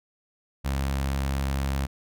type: tone with notch filter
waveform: sawtooth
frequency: 68.1 Hz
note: C#2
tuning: 30 cents flat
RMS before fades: -27 dBFS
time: 0.64-1.87 s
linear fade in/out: 20 ms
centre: 390 Hz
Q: 1.8
effects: none